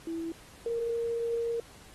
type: tone pair in turn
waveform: sine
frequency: 330 / 465.5 Hz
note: E4 / A#4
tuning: +2 / -2 cents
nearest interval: tritone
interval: 596 cents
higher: second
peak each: -32 / -28 dBFS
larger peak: second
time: 0.07-0.32 / 0.66-1.6 s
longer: second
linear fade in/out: 2 ms
effects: pink hiss -54 dBFS RMS until 1.94 s + AAC 32 kbps